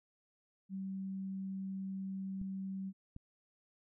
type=tone; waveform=sine; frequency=192.1 Hz; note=G3; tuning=35 cents flat; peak=-38 dBFS; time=0.69-2.93 s; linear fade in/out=50 ms
type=clicks; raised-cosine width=5 ms; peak=-35 dBFS; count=2; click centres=2.415 / 3.164 s
effects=none